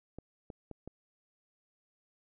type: clicks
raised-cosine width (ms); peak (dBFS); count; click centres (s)
2; -30; 4; 0.186 / 0.502 / 0.713 / 0.876
effects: none